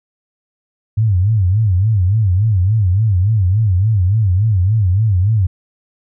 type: tone with vibrato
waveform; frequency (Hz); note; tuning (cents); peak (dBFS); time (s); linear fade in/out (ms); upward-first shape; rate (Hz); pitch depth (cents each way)
sine; 100; G2; +35; -10; 0.97-5.47; 10; sine; 3.5; 210
effects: none